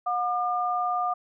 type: tone pair together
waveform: sine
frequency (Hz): 721.9 / 1204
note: F#5 / D6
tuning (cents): -43 / +43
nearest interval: major sixth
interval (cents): 886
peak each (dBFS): -26 / -27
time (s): 0.06-1.14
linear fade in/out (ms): 10
effects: none